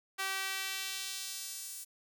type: tone with high-pass filter sweep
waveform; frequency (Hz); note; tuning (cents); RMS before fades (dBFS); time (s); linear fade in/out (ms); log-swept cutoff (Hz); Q
sawtooth; 385.7; G4; -28; -39; 0.18-1.85; 20; 1300 to 8800; 0.97
effects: none